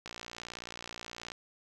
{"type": "click train", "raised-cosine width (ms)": 0.2, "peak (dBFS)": -24, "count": 75, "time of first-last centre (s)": [0.06, 1.319], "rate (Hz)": 58.8, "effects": []}